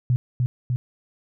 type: tone with echo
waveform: sine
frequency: 124.4 Hz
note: B2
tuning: 13 cents sharp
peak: -16 dBFS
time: 0.1-0.16 s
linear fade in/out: 0 ms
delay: 300 ms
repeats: 2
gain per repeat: -2 dB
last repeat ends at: 0.76 s
effects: none